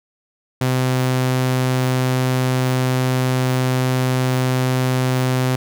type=tone; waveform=sawtooth; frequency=128.4 Hz; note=C3; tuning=32 cents flat; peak=-12 dBFS; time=0.61-5.56 s; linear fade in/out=5 ms; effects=none